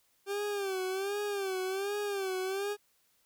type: tone with vibrato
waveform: 40% pulse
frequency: 392.3 Hz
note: G4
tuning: 1 cent sharp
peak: -31 dBFS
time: 0.26-2.77 s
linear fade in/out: 50 ms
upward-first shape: sine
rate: 1.3 Hz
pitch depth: 92 cents each way
effects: white hiss -71 dBFS RMS until 3.25 s